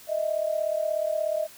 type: tone pair together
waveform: sine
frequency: 616.3 / 653 Hz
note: D#5 / E5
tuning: -17 / -17 cents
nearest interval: minor second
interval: 100 cents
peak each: -26 / -28 dBFS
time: 0.07-1.48 s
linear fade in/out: 50 ms
effects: white hiss -49 dBFS RMS until 1.57 s